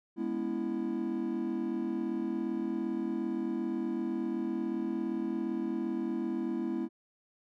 triangle tone cluster, 207.5 / 245.2 / 282.5 / 330.5 Hz, G#3 / B3 / C#4 / E4, -1 / -12 / +33 / +5 cents, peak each -36 / -34 / -39 / -32 dBFS, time 0.16-6.89 s, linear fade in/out 50 ms, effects none

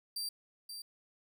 sawtooth tone with echo, 4699 Hz, D8, in tune, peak -33 dBFS, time 0.16-0.29 s, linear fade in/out 5 ms, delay 530 ms, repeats 1, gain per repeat -7 dB, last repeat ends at 0.82 s, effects none

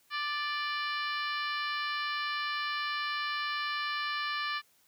harmonic tone with a mistuned harmonic, 590 Hz, D5, 8 cents sharp, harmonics 2 / 3 / 4 / 5 / 6 / 7 / 8 / 9, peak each -35 / -36 / -40 / -41 / -46 / -43 / -47 / -49 dBFS, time 0.1-4.62 s, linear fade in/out 50 ms, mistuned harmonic 3, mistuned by -19 cents, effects white hiss -67 dBFS RMS until 4.87 s + high-pass 60 Hz 12 dB/octave

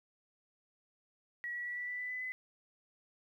sine tone with pitch steps, 1922 / 1935.4 / 1948.8 / 1962.4 / 1976 / 1989.8 / 2004 / 2018 Hz, B6 / B6 / B6 / B6 / B6 / B6 / B6 / B6, -48 / -36 / -24 / -12 / 0 / +12 / +25 / +37 cents, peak -37 dBFS, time 1.44-2.32 s, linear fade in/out 0 ms, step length 110 ms, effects 12-bit

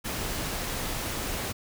pink noise, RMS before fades -32 dBFS, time 0.04-1.53 s, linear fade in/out 20 ms, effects none

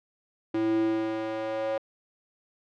square tone with high-pass filter sweep, 110 Hz, A2, in tune, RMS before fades -28 dBFS, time 0.54-1.78 s, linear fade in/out 5 ms, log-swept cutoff 290 to 550 Hz, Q 5.1, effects low-pass 3000 Hz 12 dB/octave

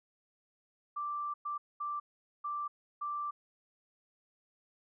sine tone bursts at uneven times, 1174.7 Hz, D6, in tune, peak -34 dBFS, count 5, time 0.96-1.34 / 1.45-1.58 / 1.8-2 / 2.44-2.68 / 3.01-3.31 s, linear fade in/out 10 ms, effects none

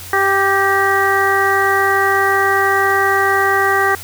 harmonic tone with a mistuned harmonic, 392 Hz, G4, in tune, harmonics 1 / 2 / 3 / 4 / 5, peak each -18 / -18 / -18 / -18 / -18 dBFS, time 0.13-3.95 s, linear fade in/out 2 ms, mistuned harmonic 5, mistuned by -41 cents, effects added 90 Hz sine -36 dBFS peak until 4.03 s + white hiss -33 dBFS RMS until 4.03 s

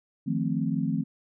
sine chord, F dominant seventh, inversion third, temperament equal, 155.56 / 174.61 / 220 / 261.6 Hz, Eb3 / F3 / A3 / C4, 0 / 0 / 0 / 0 cents, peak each -30 dBFS, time 0.26-1.04 s, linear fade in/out 20 ms, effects none

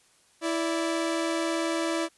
sawtooth tone pair together, 330 / 581.8 Hz, E4 / D5, +2 / -16 cents, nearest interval minor seventh, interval 982 cents, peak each -23 / -28 dBFS, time 0.41-2.09 s, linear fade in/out 50 ms, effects white hiss -62 dBFS RMS until 2.17 s + resampled to 24000 Hz

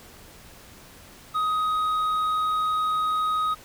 sine tone with hard clipping, 1256 Hz, D#6, 16 cents sharp, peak -23 dBFS, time 1.34-3.55 s, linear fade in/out 20 ms, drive 4 dB, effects pink hiss -48 dBFS RMS until 3.64 s

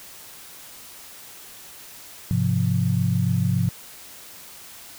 sine chord, F minor, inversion first, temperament equal, 103.83 / 130.81 / 174.61 Hz, Ab2 / C3 / F3, 0 / 0 / 0 cents, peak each -23 dBFS, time 2.31-3.69 s, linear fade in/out 0 ms, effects white hiss -43 dBFS RMS until 4.98 s

